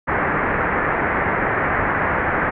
white low-pass noise, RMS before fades -20 dBFS, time 0.07-2.51 s, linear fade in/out 20 ms, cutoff 2000 Hz, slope 48 dB/octave, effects none

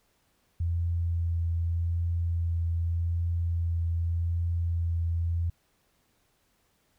sine tone with vibrato, 84.6 Hz, E2, 45 cents sharp, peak -25 dBFS, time 0.6-5.5 s, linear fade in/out 5 ms, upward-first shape triangle, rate 0.84 Hz, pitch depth 15 cents each way, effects pink hiss -70 dBFS RMS until 6.98 s

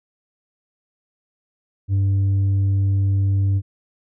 sine tone with tanh clipping, 98 Hz, G2, in tune, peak -16 dBFS, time 1.88-3.62 s, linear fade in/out 50 ms, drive 3 dB, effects none

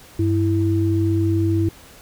sine tone pair together, 98.1 / 329.6 Hz, G2 / E4, +2 / 0 cents, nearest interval octave + major sixth, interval 2098 cents, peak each -18 / -19 dBFS, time 0.19-1.69 s, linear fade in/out 5 ms, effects pink hiss -45 dBFS RMS until 2.01 s

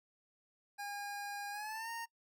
25% pulse tone with pitch glide, 813 to 923.2 Hz, G#5 to A#5, -37 to -17 cents, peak -37 dBFS, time 0.78-2.06 s, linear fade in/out 20 ms, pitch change +220 cents, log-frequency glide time 1.51-1.9 s, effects noise-tail reverb RT60 0.1 s tail -22 dB re dry

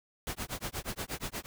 pink noise with tremolo, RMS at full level -35 dBFS, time 0.27-1.46 s, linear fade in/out 0 ms, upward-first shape sine, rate 8.4 Hz, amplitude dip 100%, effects none

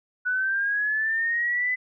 sine linear sweep, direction up, 1476 to 2017 Hz, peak -22 dBFS, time 0.25-1.76 s, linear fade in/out 20 ms, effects none

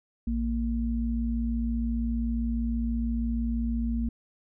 sine tone pair together, 57.5 / 231.6 Hz, A#1 / A#3, -23 / -11 cents, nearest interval 2 octaves, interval 2412 cents, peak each -28 dBFS, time 0.27-4.09 s, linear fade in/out 5 ms, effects none

